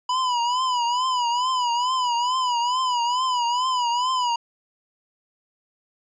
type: tone with vibrato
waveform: square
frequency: 987.8 Hz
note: B5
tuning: in tune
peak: -21 dBFS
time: 0.09-4.36 s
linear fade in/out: 5 ms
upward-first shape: triangle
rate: 2.3 Hz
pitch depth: 100 cents each way
effects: resampled to 16000 Hz